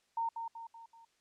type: tone with echo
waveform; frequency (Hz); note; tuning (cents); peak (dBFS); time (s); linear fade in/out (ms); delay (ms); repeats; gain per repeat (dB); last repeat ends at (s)
sine; 917; A#5; -29; -31; 0.17-0.29; 5; 190; 4; -6; 1.05
effects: white hiss -74 dBFS RMS until 1.2 s + low-pass 7000 Hz 12 dB/octave